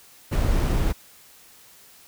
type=noise with sample-and-hold; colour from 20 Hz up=brown; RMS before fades=-21 dBFS; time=0.31-0.93 s; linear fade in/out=20 ms; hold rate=11025 Hz; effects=white hiss -51 dBFS RMS until 2.07 s